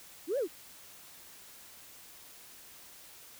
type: linear two-way sweep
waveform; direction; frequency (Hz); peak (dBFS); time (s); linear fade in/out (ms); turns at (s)
sine; up then down; 277.2 to 587.3 to 277.2; -27; 0.27-0.48; 50; 0.38
effects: tanh soft clip ceiling -25 dBFS + white hiss -53 dBFS RMS until 3.39 s